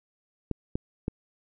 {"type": "clicks", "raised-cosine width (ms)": 3, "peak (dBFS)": -15, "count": 3, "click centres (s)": [0.513, 0.755, 1.081], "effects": []}